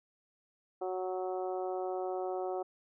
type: harmonic tone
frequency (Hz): 185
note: F#3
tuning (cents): 0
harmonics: 2 / 3 / 4 / 5 / 6 / 7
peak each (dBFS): -36 / -40 / -38 / -50 / -52 / -51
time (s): 0.81-2.63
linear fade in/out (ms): 10
effects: none